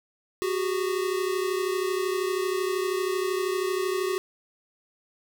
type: tone pair together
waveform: square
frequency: 370 / 402.8 Hz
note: F#4 / G4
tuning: 0 / +47 cents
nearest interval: minor second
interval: 147 cents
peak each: -27 / -31 dBFS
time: 0.42-4.18 s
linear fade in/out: 0 ms
effects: none